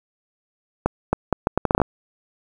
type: accelerating click train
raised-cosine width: 1 ms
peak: -3 dBFS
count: 11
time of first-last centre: 0.86-1.817 s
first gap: 270 ms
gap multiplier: 0.73
effects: 7-bit